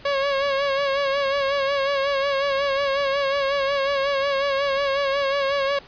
sawtooth tone with vibrato, 554.4 Hz, C#5, in tune, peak -16 dBFS, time 0.05-5.79 s, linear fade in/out 5 ms, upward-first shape sine, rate 5.5 Hz, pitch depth 44 cents each way, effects pink hiss -46 dBFS RMS until 5.87 s + resampled to 11025 Hz

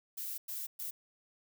violet noise bursts at uneven times, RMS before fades -40 dBFS, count 3, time 0.17-0.38 / 0.48-0.67 / 0.79-0.91 s, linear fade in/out 10 ms, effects none

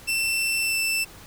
sawtooth tone with pitch glide, 2681 to 2662 Hz, E7 to E7, +29 to +16 cents, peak -19 dBFS, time 0.07-1.05 s, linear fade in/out 20 ms, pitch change -13 cents, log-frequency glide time 0.6-0.77 s, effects pink hiss -46 dBFS RMS until 1.26 s

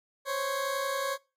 20% pulse tone pair together, 521 / 552 Hz, C5 / C#5, -7 / -7 cents, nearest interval minor second, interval 100 cents, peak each -31 / -25 dBFS, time 0.25-1.18 s, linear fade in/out 50 ms, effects noise-tail reverb RT60 0.3 s tail -22 dB re dry + MP3 64 kbps

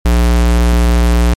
square tone, 59.2 Hz, A#1, 27 cents sharp, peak -8 dBFS, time 0.05-1.34 s, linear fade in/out 5 ms, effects MP3 64 kbps

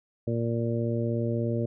harmonic tone, 116.54 Hz, A#2, in tune, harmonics 1 / 2 / 3 / 4 / 5, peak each -28 / -31 / -33 / -34 / -35 dBFS, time 0.27-1.66 s, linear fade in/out 5 ms, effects none

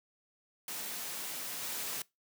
white noise with level steps, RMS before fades -40 / -38 dBFS, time 0.68-2.02 s, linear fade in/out 2 ms, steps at 1.62 s, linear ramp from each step 20 ms, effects noise-tail reverb RT60 0.2 s tail -22 dB re dry + high-pass 150 Hz 12 dB/octave

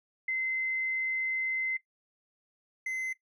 sine / triangle tone pair in turn, 2062 / 2055 Hz, C7 / C7, -26 / -32 cents, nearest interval unison, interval 6 cents, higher first, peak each -28 / -29 dBFS, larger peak first, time 0.28-1.77 / 2.86-3.13 s, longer first, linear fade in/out 5 ms, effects noise-tail reverb RT60 0.1 s tail -17 dB re dry

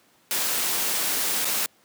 white noise with dropouts, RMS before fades -25 dBFS, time 0.31-1.66 s, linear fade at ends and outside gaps 0 ms, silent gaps 1.446-1.453 s, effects pink hiss -60 dBFS RMS until 1.84 s + high-pass 200 Hz 12 dB/octave

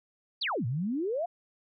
sine exponential two-way sweep, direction down then up, 4978 to 110 to 728 Hz, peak -28 dBFS, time 0.41-1.26 s, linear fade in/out 10 ms, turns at 0.66 s, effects none

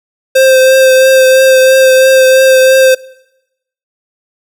square tone with vibrato, 524 Hz, C5, 2 cents sharp, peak -4 dBFS, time 0.35-2.95 s, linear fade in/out 10 ms, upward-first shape triangle, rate 3 Hz, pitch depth 19 cents each way, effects noise-tail reverb RT60 0.9 s tail -23 dB re dry

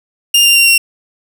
sawtooth tone with pitch steps, 2808 / 2785 / 2763 / 2741 Hz, F7 / F7 / F7 / F7, +9 / -5 / -19 / -33 cents, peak -3 dBFS, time 0.34-0.78 s, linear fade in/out 5 ms, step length 110 ms, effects 7-bit

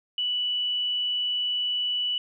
sine tone, 2960 Hz, F#7, in tune, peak -24 dBFS, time 0.18-2.18 s, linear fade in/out 2 ms, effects none

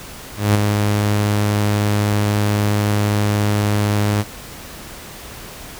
sawtooth tone with ADSR envelope, 103.83 Hz, G#2, in tune, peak -6 dBFS, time 0.36-4.24 s, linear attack 190 ms, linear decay 9 ms, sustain -5 dB, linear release 36 ms, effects pink hiss -35 dBFS RMS until 5.79 s

